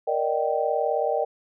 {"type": "chord", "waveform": "sine", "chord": "Eb major seventh", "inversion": "second", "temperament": "just", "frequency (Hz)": [466.7, 583.4, 622.3, 777.8], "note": ["Bb4", "D5", "Eb5", "G5"], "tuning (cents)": [2, -12, 0, -14], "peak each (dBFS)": -27, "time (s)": [0.07, 1.25], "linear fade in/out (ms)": 10, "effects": []}